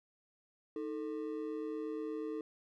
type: ring-modulated tone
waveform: triangle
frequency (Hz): 377.4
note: F#4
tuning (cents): +34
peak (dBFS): -32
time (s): 0.76-2.41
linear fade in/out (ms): 2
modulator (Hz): 64.2
effects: none